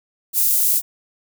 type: high-pass noise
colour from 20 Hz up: white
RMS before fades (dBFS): -17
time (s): 0.33-0.82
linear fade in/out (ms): 50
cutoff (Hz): 9900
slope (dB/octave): 12
effects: none